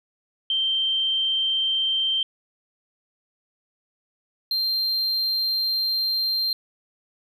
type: tone pair in turn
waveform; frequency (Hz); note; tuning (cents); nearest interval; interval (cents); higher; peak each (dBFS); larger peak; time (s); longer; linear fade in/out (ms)
sine / triangle; 3136 / 4168; G7 / C8; 0 / -7; perfect fourth; 493; second; -20; neither; 0.5-2.23 / 4.51-6.53; second; 2
effects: none